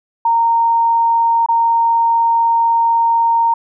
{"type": "tone with dropouts", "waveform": "sine", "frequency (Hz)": 924, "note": "A#5", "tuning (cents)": -16, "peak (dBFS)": -10, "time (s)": [0.25, 3.54], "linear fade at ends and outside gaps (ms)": 5, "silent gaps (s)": [1.462, 1.486], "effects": []}